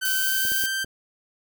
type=tone with pitch glide; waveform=sawtooth; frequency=1530 to 1564.9 Hz; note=G6 to G6; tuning=-42 to -3 cents; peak=-21 dBFS; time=0.01-0.85 s; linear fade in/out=20 ms; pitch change=+39 cents; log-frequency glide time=0.13-0.67 s
type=noise; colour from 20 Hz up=violet; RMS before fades=-26 dBFS; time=0.05-0.66 s; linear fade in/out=0 ms
type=clicks; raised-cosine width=2 ms; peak=-26 dBFS; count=4; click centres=0.452 / 0.519 / 0.638 / 0.845 s
effects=none